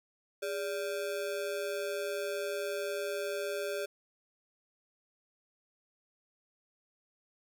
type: ring-modulated tone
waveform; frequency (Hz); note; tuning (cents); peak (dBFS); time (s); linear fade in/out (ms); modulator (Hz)
square; 493.3; B4; -2; -31; 0.42-3.86; 10; 85.6
effects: 11-bit